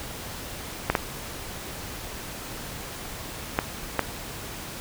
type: clicks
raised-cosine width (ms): 0.5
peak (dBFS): -5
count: 4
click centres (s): 0.9 / 0.952 / 3.589 / 3.993
effects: pink hiss -37 dBFS RMS until 4.8 s